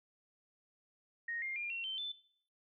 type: tone with pitch steps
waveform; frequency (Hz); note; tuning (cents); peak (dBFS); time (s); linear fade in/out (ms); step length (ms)
sine; 1864.7 / 2117 / 2404 / 2730 / 3100 / 3520; A#6 / C7 / D7 / F7 / G7 / A7; 0 / +20 / +40 / -40 / -20 / 0; -37; 1.28-2.12; 5; 140
effects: noise-tail reverb RT60 0.6 s tail -19 dB re dry